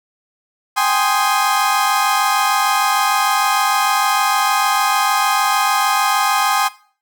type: chord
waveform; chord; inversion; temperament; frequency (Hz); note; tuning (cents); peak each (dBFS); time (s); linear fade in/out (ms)
35% pulse; Ab major seventh; third; equal; 784 / 830.6 / 1046.5 / 1244.5; G5 / Ab5 / C6 / Eb6; 0 / 0 / 0 / 0; -18; 0.76-6.69; 20
effects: noise-tail reverb RT60 0.4 s tail -17 dB re dry